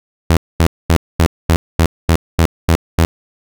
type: tone bursts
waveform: sawtooth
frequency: 82.41 Hz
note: E2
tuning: in tune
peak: -4 dBFS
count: 10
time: 0.3-3.05 s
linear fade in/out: 0 ms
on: 68 ms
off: 230 ms
effects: none